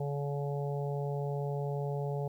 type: harmonic tone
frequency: 142.4 Hz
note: C#3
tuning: 47 cents sharp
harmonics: 1 / 3 / 4 / 5 / 6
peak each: -33 / -38 / -42 / -44 / -46 dBFS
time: 0-2.28 s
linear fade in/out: 5 ms
effects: 11-bit